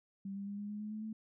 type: tone with pitch steps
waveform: sine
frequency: 196 / 199.08 / 202.2 / 205.4 / 208.6 / 211.9 / 215.2 / 218.6 Hz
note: G3 / G3 / G#3 / G#3 / G#3 / G#3 / A3 / A3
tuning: 0 / +27 / -46 / -19 / +8 / +35 / -38 / -11 cents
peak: -39 dBFS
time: 0.25-1.13 s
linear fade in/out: 5 ms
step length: 110 ms
effects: none